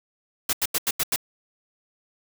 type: noise bursts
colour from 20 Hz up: white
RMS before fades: -23 dBFS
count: 6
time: 0.49-1.161 s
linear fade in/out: 5 ms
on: 41 ms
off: 85 ms
effects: none